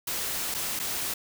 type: noise with dropouts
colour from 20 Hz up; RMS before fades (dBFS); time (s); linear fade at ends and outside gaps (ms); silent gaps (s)
white; -31; 0.07-1.14; 5; 0.543-0.546 / 0.793-0.797
effects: none